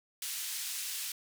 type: band-pass noise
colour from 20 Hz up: white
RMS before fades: -38 dBFS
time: 0.22-1.12 s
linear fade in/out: 2 ms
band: 2300 to 13000 Hz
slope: 12 dB/octave
effects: none